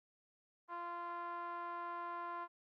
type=tone with low-pass filter; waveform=5% pulse; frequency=345.8 Hz; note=F4; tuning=17 cents flat; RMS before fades=-44 dBFS; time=0.68-2.48 s; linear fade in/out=50 ms; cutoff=1100 Hz; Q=3.9; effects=Opus 32 kbps